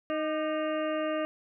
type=harmonic tone with a mistuned harmonic; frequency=310.5 Hz; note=D#4; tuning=3 cents flat; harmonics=1 / 2 / 4 / 5 / 6 / 7 / 8 / 9; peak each=-33 / -30 / -37 / -44 / -44 / -49 / -50 / -44 dBFS; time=0.1-1.25 s; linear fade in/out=0 ms; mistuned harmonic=4; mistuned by=-50 cents; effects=none